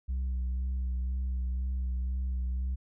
sine tone with vibrato, 63.4 Hz, B1, 46 cents sharp, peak -26 dBFS, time 0.08-2.76 s, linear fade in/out 20 ms, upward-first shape sine, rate 2 Hz, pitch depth 26 cents each way, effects tanh soft clip ceiling -28 dBFS

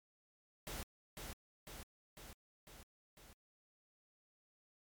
pink noise with echo, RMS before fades -45 dBFS, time 0.67-0.83 s, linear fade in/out 0 ms, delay 500 ms, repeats 5, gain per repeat -3 dB, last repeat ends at 3.33 s, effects MP3 96 kbps

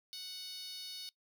10% pulse tone with high-pass filter, 740 Hz, F#5, in tune, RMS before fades -45 dBFS, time 0.13-1.09 s, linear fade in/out 0 ms, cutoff 4200 Hz, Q 3, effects noise-tail reverb RT60 0.1 s tail -21 dB re dry

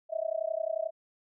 sine tone with amplitude modulation, 645 Hz, E5, 38 cents flat, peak -25 dBFS, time 0.09-0.91 s, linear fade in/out 50 ms, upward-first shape sine, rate 31.3 Hz, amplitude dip 100%, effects none

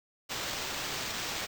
white noise with sample-and-hold, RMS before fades -36 dBFS, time 0.29-1.47 s, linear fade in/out 20 ms, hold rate 11025 Hz, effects none

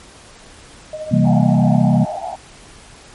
sine tone with tremolo, 620 Hz, D#5, 6 cents flat, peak -22 dBFS, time 0.93-2.16 s, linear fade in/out 2 ms, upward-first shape triangle, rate 14 Hz, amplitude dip 70%
sine chord, C dominant seventh, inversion none, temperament equal, 130.81 / 164.81 / 196 / 233.1 Hz, C3 / E3 / G3 / Bb3, 0 / 0 / 0 / 0 cents, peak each -16 dBFS, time 1.11-2.05 s, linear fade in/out 10 ms
pink band-pass noise, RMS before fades -26 dBFS, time 1.24-2.36 s, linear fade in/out 10 ms, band 670 to 840 Hz, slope 96 dB/octave
effects pink hiss -42 dBFS RMS until 3.14 s + MP3 48 kbps

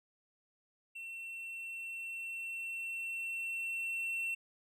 triangle tone with level ramp, 2705 Hz, E7, 44 cents sharp, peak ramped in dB -41 to -32 dBFS, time 0.95-4.35 s, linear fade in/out 10 ms, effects none

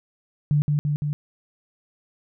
sine tone with echo, 147.4 Hz, D3, 7 cents sharp, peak -16 dBFS, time 0.51-0.62 s, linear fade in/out 0 ms, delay 170 ms, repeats 3, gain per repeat -2 dB, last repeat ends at 1.13 s, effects none

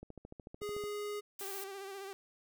click train, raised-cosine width 2 ms, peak -34 dBFS, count 12, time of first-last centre 0.03-0.839 s, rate 13.6 Hz
square tone, 414.3 Hz, G#4, 4 cents flat, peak -38 dBFS, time 0.61-1.21 s, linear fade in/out 20 ms
blue noise, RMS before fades -44 dBFS, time 1.39-1.64 s, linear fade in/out 2 ms
sawtooth tone with vibrato, 392 Hz, G4, in tune, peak -39 dBFS, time 1.41-2.13 s, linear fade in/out 0 ms, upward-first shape sine, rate 15 Hz, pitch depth 42 cents each way
effects none

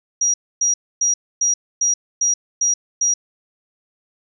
sine tone bursts, 5740 Hz, F8, 47 cents sharp, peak -14 dBFS, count 8, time 0.21-3.14 s, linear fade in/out 5 ms, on 130 ms, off 270 ms, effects none

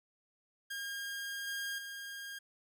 sawtooth tone with level steps, 1617 Hz, G#6, 47 cents flat, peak -35 / -33 / -39 dBFS, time 0.7-2.39 s, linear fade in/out 10 ms, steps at 1.47 / 1.78 s, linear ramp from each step 5 ms, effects none

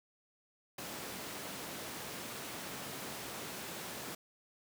pink high-pass noise, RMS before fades -44 dBFS, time 0.78-4.15 s, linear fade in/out 5 ms, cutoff 170 Hz, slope 12 dB/octave, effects none

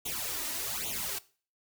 white noise with flanger, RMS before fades -35 dBFS, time 0.05-1.19 s, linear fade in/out 10 ms, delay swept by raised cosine 0.29 to 3.29 ms, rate 1.2 Hz, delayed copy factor +0.95, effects noise-tail reverb RT60 0.4 s tail -19 dB re dry

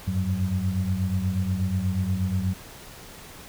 sine tone cluster, 90.6 / 98.9 / 186.5 Hz, F#2 / G2 / F#3, -36 / +16 / +14 cents, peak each -27 dBFS, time 0.07-2.54 s, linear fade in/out 10 ms, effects pink hiss -44 dBFS RMS until 3.48 s

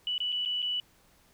sine tone with dropouts, 2960 Hz, F#7, in tune, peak -28 dBFS, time 0.07-0.8 s, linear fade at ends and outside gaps 1 ms, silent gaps 0.18-0.203 / 0.321-0.325 / 0.451-0.458 / 0.62-0.626 s, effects pink hiss -63 dBFS RMS until 1.33 s

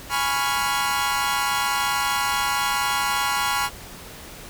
sawtooth chord, C# dominant seventh, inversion second, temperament equal, 830.6 / 987.8 / 1108.7 / 1396.9 Hz, G#5 / B5 / C#6 / E#6, 0 / 0 / 0 / 0 cents, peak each -23 dBFS, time 0.09-3.7 s, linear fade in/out 50 ms, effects pink hiss -40 dBFS RMS until 4.49 s

